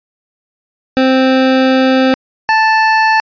25% pulse tone pair in turn, 261.6 / 879.9 Hz, C4 / A5, 0 / 0 cents, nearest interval octave + major sixth, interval 2100 cents, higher second, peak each -4 dBFS, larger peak neither, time 0.97-2.14 / 2.49-3.2 s, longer first, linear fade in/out 0 ms, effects resampled to 11025 Hz

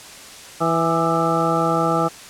harmonic tone with a mistuned harmonic, 164.81 Hz, E3, in tune, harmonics 1 / 2 / 3 / 4 / 5 / 7 / 8, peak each -24 / -24 / -24 / -24 / -24 / -24 / -24 dBFS, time 0.6-2.09 s, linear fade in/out 20 ms, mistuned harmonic 7, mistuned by +58 cents, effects white hiss -39 dBFS RMS until 2.29 s + low-pass 9000 Hz 12 dB/octave

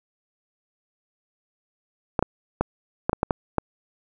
clicks, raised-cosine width 1 ms, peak -6 dBFS, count 8, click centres 2.192 / 2.226 / 2.61 / 3.095 / 3.131 / 3.231 / 3.308 / 3.583 s, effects none

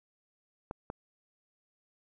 clicks, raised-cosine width 1 ms, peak -23 dBFS, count 2, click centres 0.711 / 0.901 s, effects none

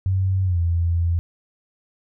sine tone with pitch glide, 94.8 to 84.95 Hz, F#2 to F2, +43 to -47 cents, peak -17 dBFS, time 0.06-1.19 s, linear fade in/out 0 ms, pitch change -190 cents, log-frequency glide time 0.44-0.59 s, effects none

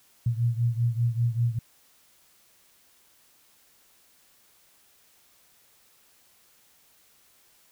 sine beating tone pair, 116.54 / 121.64 Hz, A#2 / B2, 0 / -26 cents, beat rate 5.1 Hz, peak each -24 / -27 dBFS, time 0.26-1.59 s, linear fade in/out 5 ms, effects white hiss -61 dBFS RMS until 7.71 s

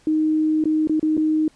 sine tone with dropouts, 311.1 Hz, D#4, in tune, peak -16 dBFS, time 0.07-1.48 s, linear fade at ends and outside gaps 2 ms, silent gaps 0.64-0.655 / 0.873-0.895 / 0.996-1.028 / 1.169-1.176 s, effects pink hiss -56 dBFS RMS until 1.55 s + resampled to 22050 Hz

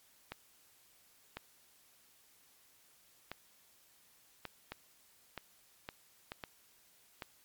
clicks, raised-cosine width 0.3 ms, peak -25 dBFS, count 10, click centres 0.32 / 1.37 / 3.316 / 4.453 / 4.72 / 5.377 / 5.889 / 6.319 / 6.438 / 7.222 s, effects white hiss -66 dBFS RMS until 7.44 s + MP3 96 kbps

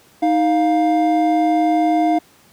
triangle tone pair together, 313.2 / 702 Hz, D#4 / F5, +11 / +9 cents, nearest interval octave + major second, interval 1398 cents, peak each -14 dBFS, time 0.22-2.19 s, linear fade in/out 10 ms, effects pink hiss -51 dBFS RMS until 2.52 s + high-pass 100 Hz 12 dB/octave

